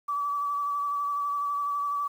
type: tone with vibrato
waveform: sine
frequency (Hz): 1150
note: D6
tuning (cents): -37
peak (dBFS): -26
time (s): 0.08-2.08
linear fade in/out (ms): 10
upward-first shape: sine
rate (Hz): 12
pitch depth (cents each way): 19
effects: 9-bit